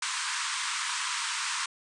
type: band-pass noise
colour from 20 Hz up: pink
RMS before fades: -32 dBFS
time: 0.02-1.66 s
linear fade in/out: 5 ms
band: 940 to 9300 Hz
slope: 96 dB/octave
effects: none